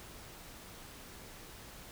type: silence
effects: pink hiss -51 dBFS RMS until 1.91 s